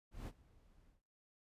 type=noise with ADSR envelope; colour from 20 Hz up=brown; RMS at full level=-43 dBFS; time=0.11-1.02 s; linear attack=160 ms; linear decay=47 ms; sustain=-24 dB; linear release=140 ms; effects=noise-tail reverb RT60 0.5 s tail -20 dB re dry + resampled to 32000 Hz